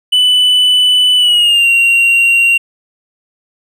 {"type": "tone with pitch glide", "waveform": "triangle", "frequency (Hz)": [2989, 2757], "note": ["F#7", "F7"], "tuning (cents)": [17, -23], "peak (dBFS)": -5, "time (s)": [0.12, 2.58], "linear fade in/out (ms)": 10, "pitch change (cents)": -140, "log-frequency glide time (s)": [1.17, 1.68], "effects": []}